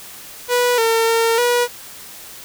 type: tone with pitch steps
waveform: sawtooth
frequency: 489.7 / 453.8 / 456.9 / 484.6 Hz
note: B4 / A#4 / A#4 / B4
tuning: -15 / -47 / -35 / -33 cents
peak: -10 dBFS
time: 0.48-1.68 s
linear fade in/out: 50 ms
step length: 300 ms
effects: white hiss -37 dBFS RMS until 2.44 s